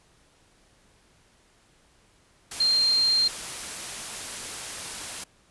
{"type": "tone in noise", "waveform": "sine", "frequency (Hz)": 4186, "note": "C8", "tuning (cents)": 0, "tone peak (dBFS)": -19, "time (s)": [2.6, 3.28], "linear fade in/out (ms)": 5, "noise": "white", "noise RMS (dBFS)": -35, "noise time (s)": [2.51, 5.24], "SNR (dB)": 13, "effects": ["pink hiss -61 dBFS RMS until 5.5 s", "resampled to 24000 Hz"]}